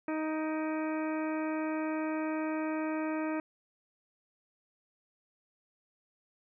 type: harmonic tone with a mistuned harmonic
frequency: 312.5 Hz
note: D#4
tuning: 8 cents sharp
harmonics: 1 / 2 / 3 / 4 / 5 / 6 / 7 / 8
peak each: -32 / -38 / -42 / -44 / -46 / -48 / -49 / -50 dBFS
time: 0.08-3.4 s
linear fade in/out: 2 ms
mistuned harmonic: 7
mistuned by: +80 cents
effects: none